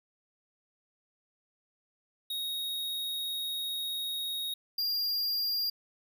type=tone pair in turn; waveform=square; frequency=3757 / 4793 Hz; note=A#7 / D8; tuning=+13 / +34 cents; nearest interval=major third; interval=421 cents; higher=second; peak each=-33 / -29 dBFS; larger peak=second; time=2.3-4.54 / 4.78-5.7 s; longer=first; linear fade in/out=5 ms; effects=none